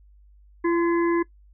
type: harmonic tone with a mistuned harmonic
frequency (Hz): 340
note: F4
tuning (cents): -46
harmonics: 1 / 3 / 5 / 6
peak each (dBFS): -19 / -29 / -33 / -35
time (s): 0.64-1.23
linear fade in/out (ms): 10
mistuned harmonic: 3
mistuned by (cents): +18
effects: noise-tail reverb RT60 0.1 s tail -20 dB re dry + added 50 Hz sine -50 dBFS peak until 1.53 s